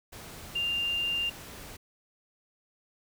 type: tone in noise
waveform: sine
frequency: 2794 Hz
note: F7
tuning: in tune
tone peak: -27 dBFS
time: 0.55-1.3 s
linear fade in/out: 10 ms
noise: pink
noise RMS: -45 dBFS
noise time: 0.12-1.77 s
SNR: +15 dB
effects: none